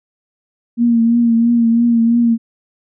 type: tone with vibrato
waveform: sine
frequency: 233.1 Hz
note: A#3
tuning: in tune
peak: -9 dBFS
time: 0.77-2.38 s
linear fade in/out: 50 ms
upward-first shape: triangle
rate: 3 Hz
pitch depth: 42 cents each way
effects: none